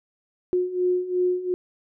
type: beating tone pair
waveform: sine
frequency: 360 / 362.8 Hz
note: F#4 / F#4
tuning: -47 / -34 cents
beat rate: 2.8 Hz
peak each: -26 / -22 dBFS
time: 0.53-1.54 s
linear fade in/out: 0 ms
effects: none